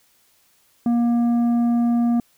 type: tone with tanh clipping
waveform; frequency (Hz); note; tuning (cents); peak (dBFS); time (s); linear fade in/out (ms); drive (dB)
sine; 236.8; A#3; +27; -17; 0.86-2.2; 2; 7
effects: white hiss -60 dBFS RMS until 2.37 s